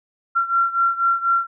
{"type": "beating tone pair", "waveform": "sine", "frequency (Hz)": [1366, 1370.1], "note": ["F6", "F6"], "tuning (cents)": [-39, -34], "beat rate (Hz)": 4.1, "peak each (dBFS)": [-18, -21], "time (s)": [0.35, 1.47], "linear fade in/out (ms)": 20, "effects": []}